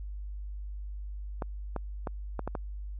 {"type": "clicks", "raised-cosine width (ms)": 1, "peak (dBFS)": -19, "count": 6, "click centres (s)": [1.422, 1.763, 2.072, 2.393, 2.476, 2.552], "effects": ["added 50 Hz sine -36 dBFS peak until 2.99 s"]}